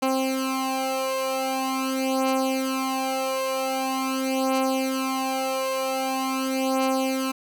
15% pulse beating tone pair, 263.7 / 264.14 Hz, C4 / C4, +14 / +17 cents, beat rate 0.44 Hz, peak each -21 / -19 dBFS, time 0.02-7.32 s, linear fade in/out 10 ms, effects none

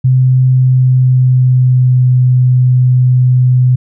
sine tone with pitch glide, 128.8 to 126.44 Hz, C3 to B2, -27 to +41 cents, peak -5 dBFS, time 0.04-3.76 s, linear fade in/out 10 ms, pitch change -32 cents, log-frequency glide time 0.6-2.09 s, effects none

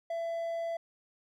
triangle tone, 669 Hz, E5, 25 cents sharp, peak -30 dBFS, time 0.1-0.77 s, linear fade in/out 5 ms, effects none

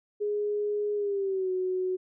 sine tone with pitch glide, 415.3 to 370 Hz, G#4 to F#4, 0 to 0 cents, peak -26 dBFS, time 0.2-1.97 s, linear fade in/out 20 ms, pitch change -200 cents, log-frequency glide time 0.95-1.51 s, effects none

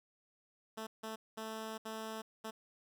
10% pulse tone bursts at uneven times, 220.5 Hz, A3, 4 cents sharp, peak -33 dBFS, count 5, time 0.77-0.87 / 1.03-1.16 / 1.37-1.78 / 1.85-2.22 / 2.44-2.51 s, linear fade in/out 10 ms, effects none

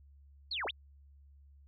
sine linear two-way sweep, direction down then up, 4546 to 329.2 to 3966 Hz, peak -34 dBFS, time 0.51-0.71 s, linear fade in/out 5 ms, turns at 0.66 s, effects added 70 Hz sine -56 dBFS peak until 1.67 s

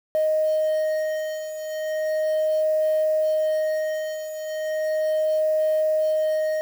triangle beating tone pair, 622 / 622.36 Hz, D#5 / D#5, -1 / 0 cents, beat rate 0.36 Hz, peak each -19 / -23 dBFS, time 0.15-6.61 s, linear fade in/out 0 ms, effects tanh soft clip ceiling -15 dBFS + 7-bit

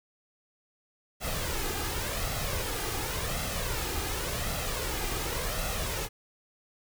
pink noise with flanger, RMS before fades -32 dBFS, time 1.2-6.09 s, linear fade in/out 50 ms, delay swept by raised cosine 1.5 to 2.5 ms, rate 0.9 Hz, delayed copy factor +0.55, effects none

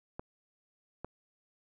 clicks, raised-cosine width 1 ms, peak -25 dBFS, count 2, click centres 0.195 / 1.046 s, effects none

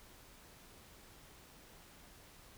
silence, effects pink hiss -59 dBFS RMS until 2.57 s

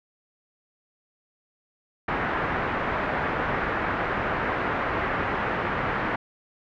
white low-pass noise, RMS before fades -27 dBFS, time 2.08-6.16 s, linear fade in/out 5 ms, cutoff 1800 Hz, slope 24 dB/octave, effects none

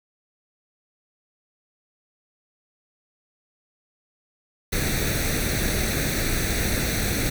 pink noise with comb filter, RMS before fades -24 dBFS, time 4.72-7.3 s, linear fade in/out 10 ms, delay 0.49 ms, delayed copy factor +0.7, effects none

